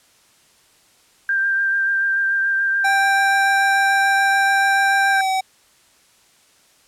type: tone with vibrato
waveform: sine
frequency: 1584 Hz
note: G6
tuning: 18 cents sharp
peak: -16 dBFS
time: 1.29-5.21 s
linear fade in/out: 2 ms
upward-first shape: triangle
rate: 6.9 Hz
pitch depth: 20 cents each way
type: tone with pitch glide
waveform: square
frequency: 784 to 761.2 Hz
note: G5 to F#5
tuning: 0 to +49 cents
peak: -18 dBFS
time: 2.84-5.41 s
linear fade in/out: 10 ms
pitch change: -51 cents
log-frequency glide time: 5.09-5.29 s
effects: white hiss -55 dBFS RMS until 6.87 s + low-pass 10000 Hz 12 dB/octave